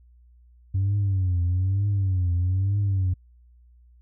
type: tone with vibrato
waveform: sine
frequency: 94.2 Hz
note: F#2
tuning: 32 cents sharp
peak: -18 dBFS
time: 0.74-3.14 s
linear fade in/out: 10 ms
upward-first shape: triangle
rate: 1.1 Hz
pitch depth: 150 cents each way
effects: tanh soft clip ceiling -18 dBFS + added 60 Hz sine -51 dBFS peak until 4.01 s